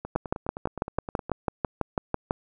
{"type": "two click trains", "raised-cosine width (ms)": 1, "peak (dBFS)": [-10, -20], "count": [14, 13], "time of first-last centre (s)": [[0.16, 2.309], [0.05, 1.296]], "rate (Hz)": [6.05, 9.63], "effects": []}